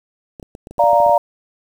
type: clicks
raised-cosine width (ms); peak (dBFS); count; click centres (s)
2; -21; 11; 0.398 / 0.428 / 0.551 / 0.671 / 0.71 / 0.782 / 0.839 / 0.932 / 1.002 / 1.064 / 1.095
type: chord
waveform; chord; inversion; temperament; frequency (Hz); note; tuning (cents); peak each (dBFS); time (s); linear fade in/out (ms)
sine; Bb major; first; equal; 587.3 / 698.5 / 932.3; D5 / F5 / Bb5; 0 / 0 / 0; -14; 0.79-1.18; 5
effects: 7-bit